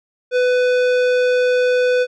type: tone with tanh clipping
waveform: sine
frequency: 498.7 Hz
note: B4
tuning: 17 cents sharp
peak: -15 dBFS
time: 0.31-2.07 s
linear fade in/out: 50 ms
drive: 16 dB
effects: none